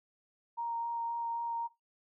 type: tone with vibrato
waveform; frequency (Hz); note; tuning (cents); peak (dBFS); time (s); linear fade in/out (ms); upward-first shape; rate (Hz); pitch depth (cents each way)
sine; 932.3; A#5; 0; -33; 0.57-1.68; 20; sine; 3.8; 9
effects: noise-tail reverb RT60 0.2 s tail -18 dB re dry